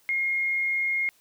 sine tone, 2142 Hz, C7, 40 cents sharp, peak -23 dBFS, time 0.09-1.09 s, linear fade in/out 0 ms, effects white hiss -62 dBFS RMS until 1.2 s

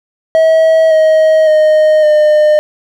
triangle tone with pitch steps, 643 / 630.5 / 618.2 / 606.2 Hz, E5 / D#5 / D#5 / D#5, -43 / +23 / -11 / -45 cents, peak -3 dBFS, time 0.35-2.59 s, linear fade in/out 0 ms, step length 560 ms, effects none

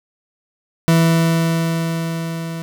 40% pulse tone with level ramp, 164.81 Hz, E3, in tune, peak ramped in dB -9 to -24 dBFS, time 0.88-2.62 s, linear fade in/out 0 ms, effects none

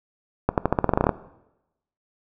accelerating click train, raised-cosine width 1 ms, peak -4 dBFS, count 13, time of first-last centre 0.49-1.092 s, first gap 88 ms, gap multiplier 0.89, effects noise-tail reverb RT60 0.9 s tail -17 dB re dry

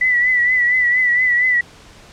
sine tone with vibrato, 1975.5 Hz, B6, in tune, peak -12 dBFS, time 0.01-1.61 s, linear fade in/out 5 ms, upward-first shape triangle, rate 4.3 Hz, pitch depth 58 cents each way, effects pink hiss -43 dBFS RMS until 2.12 s + low-pass 7000 Hz 12 dB/octave

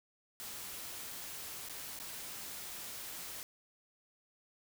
white noise with dropouts, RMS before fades -45 dBFS, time 0.4-3.43 s, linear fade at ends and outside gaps 0 ms, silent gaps 1.687-1.696 / 1.989-1.999 s, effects none

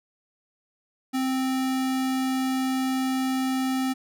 square tone, 261.6 Hz, C4, in tune, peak -24 dBFS, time 1.13-3.94 s, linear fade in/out 20 ms, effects none

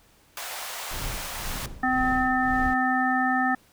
pink high-pass noise, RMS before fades -35 dBFS, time 0.37-1.66 s, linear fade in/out 2 ms, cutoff 630 Hz, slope 24 dB/octave
brown noise with tremolo, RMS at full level -32 dBFS, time 0.91-2.74 s, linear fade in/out 2 ms, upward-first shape sine, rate 1.9 Hz, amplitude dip 75%
harmonic tone, 256.4 Hz, C4, 35 cents flat, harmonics 1 / 3 / 5 / 7, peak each -26 / -25 / -29 / -26 dBFS, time 1.83-3.55 s, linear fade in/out 5 ms
effects pink hiss -59 dBFS RMS until 3.72 s

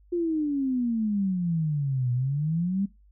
sine exponential two-way sweep, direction down then up, 355.4 to 121.2 to 203.5 Hz, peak -23 dBFS, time 0.12-2.86 s, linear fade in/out 10 ms, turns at 2.12 s, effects noise-tail reverb RT60 0.2 s tail -19 dB re dry + added 50 Hz sine -54 dBFS peak until 3.11 s

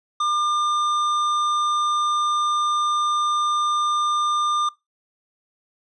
sine tone with hard clipping, 1200 Hz, D6, 37 cents sharp, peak -21 dBFS, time 0.2-4.69 s, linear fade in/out 5 ms, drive 10 dB, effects noise-tail reverb RT60 0.2 s tail -20 dB re dry + resampled to 24000 Hz

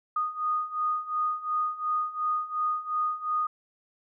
sine beating tone pair, 1234 / 1236.8 Hz, D#6 / D#6, -15 / -11 cents, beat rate 2.8 Hz, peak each -31 / -28 dBFS, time 0.16-3.47 s, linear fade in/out 5 ms, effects none

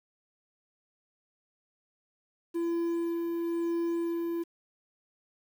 triangle tone with tremolo, 337.9 Hz, E4, 43 cents sharp, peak -25 dBFS, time 2.54-4.44 s, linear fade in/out 20 ms, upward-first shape sine, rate 1 Hz, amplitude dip 25%, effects 9-bit

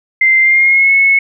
sine tone with pitch glide, 2084 to 2194 Hz, C7 to C#7, -7 to -18 cents, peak -6 dBFS, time 0.21-1.19 s, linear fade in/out 5 ms, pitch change +89 cents, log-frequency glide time 0.4-0.92 s, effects none

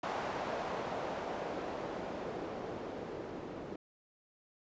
blue noise with low-pass filter sweep, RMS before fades -40 dBFS, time 0.03-3.76 s, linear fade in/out 5 ms, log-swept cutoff 780 to 360 Hz, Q 1.2, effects resampled to 16000 Hz

